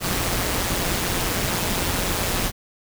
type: noise with amplitude modulation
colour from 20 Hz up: pink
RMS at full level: -21 dBFS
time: 0-2.52 s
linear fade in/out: 50 ms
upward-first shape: sine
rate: 181 Hz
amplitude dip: 55%
effects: none